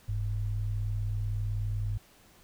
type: tone pair together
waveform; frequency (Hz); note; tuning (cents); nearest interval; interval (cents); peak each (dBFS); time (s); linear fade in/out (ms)
sine; 43.98 / 103.83; F1 / G#2; +13 / 0; octave + minor third; 1487; -33 / -30; 0.08-1.98; 10
effects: pink hiss -59 dBFS RMS until 2.43 s